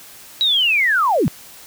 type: linear sweep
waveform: sine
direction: down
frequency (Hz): 3924 to 110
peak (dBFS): -13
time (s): 0.41-1.28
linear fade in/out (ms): 0
effects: white hiss -41 dBFS RMS until 1.66 s